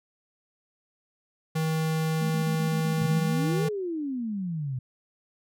square tone with pitch glide, 159.1 to 160.3 Hz, D#3 to E3, +39 to -48 cents, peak -25 dBFS, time 1.55-3.69 s, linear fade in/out 10 ms, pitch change +13 cents, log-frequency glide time 1.98-3.51 s
sine tone bursts, 215 Hz, A3, 40 cents flat, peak -30 dBFS, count 8, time 2.21-3.191 s, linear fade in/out 5 ms, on 92 ms, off 35 ms
sine exponential two-way sweep, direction up then down, 123.47 to 446.8 to 123.47 Hz, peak -28 dBFS, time 3.01-4.79 s, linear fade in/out 5 ms, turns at 3.66 s
effects none

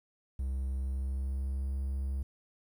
triangle tone with pitch glide, 66 to 67.39 Hz, C2 to C#2, +16 to -48 cents, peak -29 dBFS, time 0.39-2.23 s, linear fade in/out 5 ms, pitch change +36 cents, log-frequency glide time 0.77-1.72 s, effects 11-bit

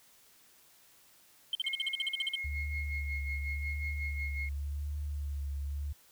sine tone bursts, 3123 Hz, G7, 7 cents flat, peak -27 dBFS, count 13, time 1.53-2.355 s, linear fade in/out 2 ms, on 21 ms, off 46 ms
sine tone with tremolo, 2158 Hz, C#7, 47 cents flat, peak -34 dBFS, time 1.64-4.49 s, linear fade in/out 2 ms, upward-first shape sine, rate 5.5 Hz, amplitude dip 60%
sine tone with vibrato, 72 Hz, D2, 34 cents flat, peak -33 dBFS, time 2.44-5.93 s, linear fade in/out 10 ms, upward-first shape triangle, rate 0.89 Hz, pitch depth 47 cents each way
effects tanh soft clip ceiling -26 dBFS + white hiss -62 dBFS RMS until 6.11 s

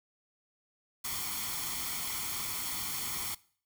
white noise with comb filter, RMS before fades -36 dBFS, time 1.04-3.35 s, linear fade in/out 10 ms, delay 0.91 ms, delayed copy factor +0.65, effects noise-tail reverb RT60 0.5 s tail -21 dB re dry

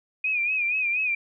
sine tone with vibrato, 2463 Hz, D#7, 18 cents flat, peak -22 dBFS, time 0.24-1.15 s, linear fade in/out 5 ms, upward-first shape sine, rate 4.2 Hz, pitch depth 79 cents each way, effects none

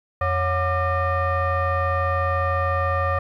sine tone with frequency modulation, 553 Hz, C#5, 4 cents flat, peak -18 dBFS, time 0.21-3.19 s, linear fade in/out 5 ms, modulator 640 Hz, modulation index 1.6, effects tanh soft clip ceiling -14 dBFS + 10-bit

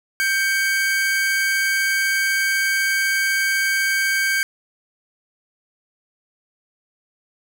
45% pulse tone pair together, 1568 / 2244 Hz, G6 / C#7, 0 / +21 cents, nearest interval tritone, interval 621 cents, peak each -19 / -23 dBFS, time 0.2-4.43 s, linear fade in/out 0 ms, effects none

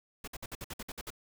pink noise bursts, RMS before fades -41 dBFS, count 10, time 0.24-1.104 s, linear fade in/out 5 ms, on 36 ms, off 56 ms, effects none

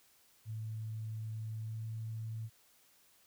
sine tone with pitch glide, 110 to 111.54 Hz, A2 to A2, 0 to +24 cents, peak -38 dBFS, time 0.45-2.5 s, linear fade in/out 50 ms, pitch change +24 cents, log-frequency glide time 1.54-1.88 s, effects white hiss -67 dBFS RMS until 3.26 s

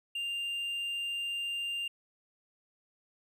triangle tone, 2794 Hz, F7, in tune, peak -31 dBFS, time 0.15-1.88 s, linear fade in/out 5 ms, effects none

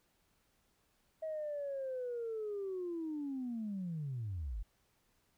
sine linear sweep, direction down, 641 to 42 Hz, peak -36 dBFS, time 1.22-4.63 s, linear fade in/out 10 ms, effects tanh soft clip ceiling -33 dBFS + pink hiss -75 dBFS RMS until 5.37 s

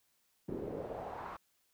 brown noise with band-pass filter sweep, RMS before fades -42 dBFS, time 0.48-1.37 s, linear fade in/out 10 ms, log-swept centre 310 to 1200 Hz, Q 2.7, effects white hiss -75 dBFS RMS until 1.73 s

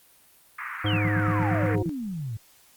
pink band-pass noise, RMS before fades -34 dBFS, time 0.58-1.76 s, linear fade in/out 10 ms, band 1100 to 2200 Hz, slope 48 dB/octave
harmonic tone, 103.83 Hz, G#2, in tune, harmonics 1 / 3 / 5 / 7 / 9, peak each -24 / -28 / -34 / -37 / -42 dBFS, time 0.84-1.83 s, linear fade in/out 10 ms
sine exponential sweep, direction down, 3286 to 103.83 Hz, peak -29 dBFS, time 0.86-2.37 s, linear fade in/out 5 ms
sine tone bursts, 168.7 Hz, E3, 40 cents sharp, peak -25 dBFS, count 9, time 0.93-1.894 s, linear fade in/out 0 ms, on 36 ms, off 80 ms
effects white hiss -57 dBFS RMS until 2.76 s + Opus 32 kbps

